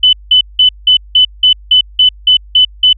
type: tone bursts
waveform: sine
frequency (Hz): 3009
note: F#7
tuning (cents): +28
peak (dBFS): -3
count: 11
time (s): 0.03-2.93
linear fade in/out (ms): 5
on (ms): 100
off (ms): 180
effects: added 50 Hz sine -32 dBFS peak until 2.97 s